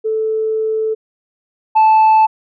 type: tone pair in turn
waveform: sine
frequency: 438.6 / 874.8 Hz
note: A4 / A5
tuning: -6 / -10 cents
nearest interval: octave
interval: 1196 cents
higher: second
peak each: -14 / -4 dBFS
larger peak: second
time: 0.04-0.95 / 1.75-2.27 s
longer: first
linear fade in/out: 20 ms
effects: tanh soft clip ceiling -6 dBFS